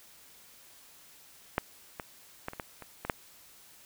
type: clicks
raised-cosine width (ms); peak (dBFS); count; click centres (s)
0.5; -11 / -21 / -19 / -27 / -20 / -28 / -21 / -12; 8; 1.581 / 1.998 / 2.484 / 2.534 / 2.598 / 2.823 / 3.05 / 3.098
effects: white hiss -56 dBFS RMS until 3.85 s